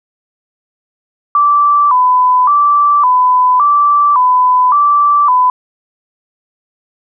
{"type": "tone with vibrato", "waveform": "sine", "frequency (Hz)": 1081, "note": "C#6", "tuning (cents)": -44, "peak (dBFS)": -6, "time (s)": [1.35, 5.5], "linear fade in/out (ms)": 2, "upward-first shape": "square", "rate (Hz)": 0.89, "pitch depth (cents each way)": 130, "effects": []}